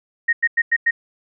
sine tone bursts, 1865 Hz, A#6, in tune, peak -13 dBFS, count 5, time 0.28-0.91 s, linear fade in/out 10 ms, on 50 ms, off 95 ms, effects none

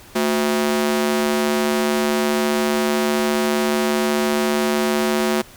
sawtooth ring-modulated tone, 293.7 Hz, D4, in tune, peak -10 dBFS, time 0.15-5.42 s, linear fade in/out 10 ms, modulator 72.2 Hz, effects pink hiss -44 dBFS RMS until 5.56 s

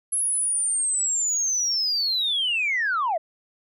sine linear sweep, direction down, 10850 to 605 Hz, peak -20 dBFS, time 0.12-3.18 s, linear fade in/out 10 ms, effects tanh soft clip ceiling -17 dBFS

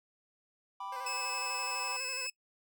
triangle chord, G major, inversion none, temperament equal, 784 / 987.8 / 1174.7 Hz, G5 / B5 / D6, 0 / 0 / 0 cents, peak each -43 / -39 / -43 dBFS, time 0.8-1.97 s, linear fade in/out 5 ms
15% pulse tone with vibrato, 517 Hz, C5, 21 cents flat, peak -38 dBFS, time 0.92-2.27 s, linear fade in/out 5 ms, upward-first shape square, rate 12 Hz, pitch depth 48 cents each way
20% pulse tone, 2600 Hz, E7, 24 cents flat, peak -31 dBFS, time 1.06-2.3 s, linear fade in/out 5 ms
effects noise-tail reverb RT60 0.1 s tail -23 dB re dry

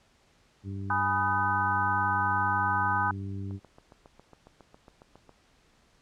harmonic tone, 98 Hz, G2, in tune, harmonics 1 / 2 / 3 / 4, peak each -34 / -40 / -43 / -49 dBFS, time 0.63-3.6 s, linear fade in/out 50 ms
sine chord, G# minor seventh, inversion none, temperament equal with one note detuned, 830.6 / 987.8 / 1244.5 / 1517.2 Hz, G#5 / B5 / D#6 / F#6, 0 / 0 / 0 / +43 cents, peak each -30 dBFS, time 0.9-3.11 s, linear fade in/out 2 ms
click train, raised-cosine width 1 ms, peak -36 dBFS, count 14, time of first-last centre 3.51-5.293 s, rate 7.29 Hz
effects pink hiss -64 dBFS RMS until 6.01 s + low-pass 7000 Hz 12 dB/octave

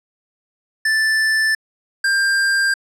square tone pair in turn, 1760 / 1592.3 Hz, A6 / G6, 0 / +27 cents, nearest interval major second, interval 173 cents, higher first, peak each -15 dBFS, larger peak neither, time 0.85-1.55 / 2.04-2.74 s, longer neither, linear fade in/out 5 ms, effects low-pass 9000 Hz 12 dB/octave

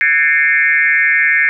sine tone with frequency modulation, 1954 Hz, B6, 19 cents flat, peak -9 dBFS, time 0.01-1.49 s, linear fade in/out 0 ms, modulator 151 Hz, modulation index 2.3, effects none

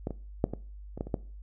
clicks, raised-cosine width 2 ms, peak -18 / -23 / -10 / -20 / -25 / -18 / -27 / -14 dBFS, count 8, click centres 0.071 / 0.107 / 0.441 / 0.536 / 0.976 / 1.009 / 1.07 / 1.142 s, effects noise-tail reverb RT60 0.4 s tail -20 dB re dry + added 50 Hz sine -42 dBFS peak until 1.42 s

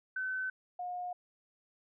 sine tone pair in turn, 1521 / 717.8 Hz, F#6 / F5, +47 / +47 cents, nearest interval octave + minor second, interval 1300 cents, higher first, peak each -33 / -36 dBFS, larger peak first, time 0.16-0.5 / 0.79-1.13 s, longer neither, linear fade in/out 5 ms, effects none

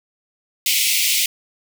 pink high-pass noise, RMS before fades -18 dBFS, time 0.66-1.26 s, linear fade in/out 2 ms, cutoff 2100 Hz, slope 96 dB/octave, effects none

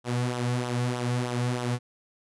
sawtooth tone with flanger, 122.8 Hz, B2, 9 cents flat, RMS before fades -28 dBFS, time 0.04-1.79 s, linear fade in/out 50 ms, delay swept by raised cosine 0.42 to 3.22 ms, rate 3.2 Hz, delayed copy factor -0.6, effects resampled to 24000 Hz

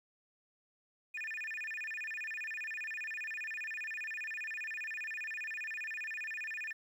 sine tone with vibrato, 2093 Hz, C7, in tune, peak -36 dBFS, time 1.14-6.73 s, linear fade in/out 10 ms, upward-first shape square, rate 15 Hz, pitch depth 280 cents each way, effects tanh soft clip ceiling -36 dBFS + 11-bit

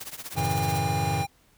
white noise with tremolo, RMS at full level -35 dBFS, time 0-0.8 s, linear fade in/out 10 ms, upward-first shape triangle, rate 16 Hz, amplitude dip 95%
square chord, F# minor seventh, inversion none, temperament equal with one note detuned, 92.5 / 110 / 138.59 / 161.61 Hz, F#2 / A2 / C#3 / E3, 0 / 0 / 0 / -34 cents, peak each -32 dBFS, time 0.34-1.26 s, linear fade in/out 50 ms
square tone with pitch glide, 808 to 801.5 Hz, G#5 to G5, -48 to +38 cents, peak -29 dBFS, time 0.36-1.27 s, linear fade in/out 20 ms, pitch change -14 cents, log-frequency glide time 1.11-1.16 s
effects pink hiss -62 dBFS RMS until 1.57 s

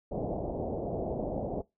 white low-pass noise, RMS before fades -34 dBFS, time 0.11-1.62 s, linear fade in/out 10 ms, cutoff 720 Hz, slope 48 dB/octave, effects noise-tail reverb RT60 0.2 s tail -22 dB re dry

